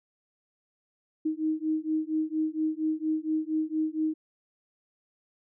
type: beating tone pair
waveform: sine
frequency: 311.1 / 315.4 Hz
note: D#4 / D#4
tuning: 0 / +24 cents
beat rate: 4.3 Hz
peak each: -29 / -29 dBFS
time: 1.25-4.14 s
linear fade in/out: 10 ms
effects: none